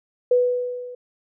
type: tone with level ramp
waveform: sine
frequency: 493.9 Hz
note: B4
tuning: in tune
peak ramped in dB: -12 to -34 dBFS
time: 0.31-0.95 s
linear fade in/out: 5 ms
effects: none